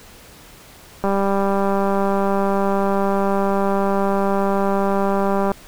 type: click train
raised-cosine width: 1 ms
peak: -7 dBFS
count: 883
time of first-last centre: 1.04-5.517 s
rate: 197 Hz
effects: pink hiss -44 dBFS RMS until 5.67 s